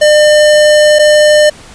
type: tone pair in turn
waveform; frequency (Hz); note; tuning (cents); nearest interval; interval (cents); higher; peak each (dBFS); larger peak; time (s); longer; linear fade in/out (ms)
square; 602 / 602; D5 / D5; +43 / +43; unison; 0; neither; -4; neither; 0.01-0.99 / 0.99-1.5; first; 10
effects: pink hiss -35 dBFS RMS until 1.74 s + resampled to 22050 Hz